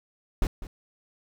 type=noise with echo; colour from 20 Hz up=brown; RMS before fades=-22 dBFS; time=0.42-0.47 s; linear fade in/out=2 ms; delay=200 ms; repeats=1; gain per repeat=-14 dB; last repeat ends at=0.67 s; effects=none